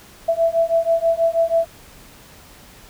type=beating tone pair; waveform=sine; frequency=661 / 667.2 Hz; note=E5 / E5; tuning=+5 / +21 cents; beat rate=6.2 Hz; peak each=-18 / -18 dBFS; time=0.28-1.66 s; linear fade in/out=10 ms; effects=pink hiss -45 dBFS RMS until 2.89 s